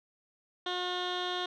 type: tone with low-pass filter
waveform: 15% pulse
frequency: 360 Hz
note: F#4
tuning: 47 cents flat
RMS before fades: -34 dBFS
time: 0.66-1.46 s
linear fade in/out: 5 ms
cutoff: 3500 Hz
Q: 3.9
effects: none